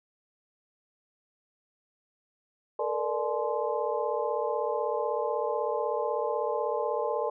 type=tone cluster; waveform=sine; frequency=440.7 / 476.8 / 593 / 851 / 1041 Hz; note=A4 / A#4 / D5 / G#5 / C6; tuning=+3 / +39 / +17 / +42 / -9 cents; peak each=-33 / -32 / -32 / -34 / -36 dBFS; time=2.79-7.3 s; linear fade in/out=5 ms; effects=none